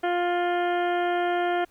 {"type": "harmonic tone with a mistuned harmonic", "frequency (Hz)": 351.6, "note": "F4", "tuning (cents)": 12, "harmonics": [1, 2, 3, 4, 5, 6, 7, 8, 9], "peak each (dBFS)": [-26, -25, -39, -33, -36, -41, -44, -47, -42], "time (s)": [0.03, 1.65], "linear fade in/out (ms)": 10, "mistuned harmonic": 8, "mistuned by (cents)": 31, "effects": ["pink hiss -62 dBFS RMS until 1.7 s"]}